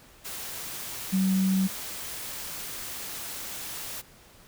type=tone in noise; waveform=sine; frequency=190 Hz; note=F#3; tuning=46 cents sharp; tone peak=-21 dBFS; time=1.12-1.68 s; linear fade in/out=20 ms; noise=white; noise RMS=-37 dBFS; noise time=0.24-4.02 s; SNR=+13 dB; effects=pink hiss -54 dBFS RMS until 4.47 s